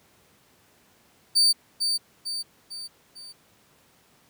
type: tone with echo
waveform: 35% pulse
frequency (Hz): 4601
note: D8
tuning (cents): -36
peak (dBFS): -15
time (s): 1.35-1.53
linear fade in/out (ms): 20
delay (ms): 450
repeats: 4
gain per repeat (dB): -6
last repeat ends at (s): 3.33
effects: pink hiss -60 dBFS RMS until 4.29 s + high-pass 100 Hz 12 dB/octave